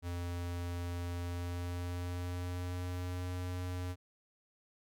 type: tone with pitch glide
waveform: square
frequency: 87.31 to 90.13 Hz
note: F2 to F#2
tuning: 0 to -45 cents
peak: -37 dBFS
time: 0.02-3.96 s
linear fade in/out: 50 ms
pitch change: +55 cents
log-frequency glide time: 1.22-3.14 s
effects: none